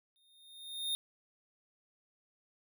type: tone with exponential growth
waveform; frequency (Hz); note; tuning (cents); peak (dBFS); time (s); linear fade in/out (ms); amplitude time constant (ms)
square; 3671; A#7; -27; -31; 0.16-0.95; 0; 170
effects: none